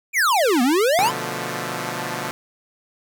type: exponential two-way sweep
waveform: square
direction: down then up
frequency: 2489 to 233.1 to 1089 Hz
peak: -16 dBFS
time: 0.13-1.12 s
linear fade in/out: 50 ms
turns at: 0.62 s
type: chord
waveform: 5% pulse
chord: B half-diminished seventh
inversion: none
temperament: equal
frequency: 123.47 / 146.83 / 174.61 / 220 Hz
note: B2 / D3 / F3 / A3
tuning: 0 / 0 / 0 / 0 cents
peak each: -19 / -20 / -19 / -21 dBFS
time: 0.99-2.31 s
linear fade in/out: 0 ms
effects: none